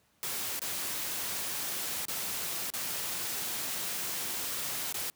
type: noise with dropouts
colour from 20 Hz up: white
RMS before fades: -35 dBFS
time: 0.23-5.1 s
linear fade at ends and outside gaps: 0 ms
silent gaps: 0.593-0.618 / 2.053-2.083 / 2.702-2.737 / 4.925-4.943 s
effects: pink hiss -69 dBFS RMS until 5.15 s + high-pass 80 Hz 12 dB/octave